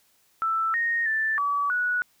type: tone with pitch steps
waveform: sine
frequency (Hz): 1325 / 1859 / 1765 / 1144 / 1468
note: E6 / A#6 / A6 / D6 / F#6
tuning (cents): +9 / -5 / +5 / -46 / -14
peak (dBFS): -22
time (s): 0.42-2.02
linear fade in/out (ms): 0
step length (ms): 320
effects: white hiss -64 dBFS RMS until 2.2 s